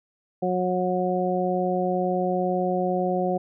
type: harmonic tone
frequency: 182.1 Hz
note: F#3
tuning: 27 cents flat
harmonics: 1 / 2 / 3 / 4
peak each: -27 / -27 / -27 / -27 dBFS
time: 0.42-3.38 s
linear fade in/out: 10 ms
effects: none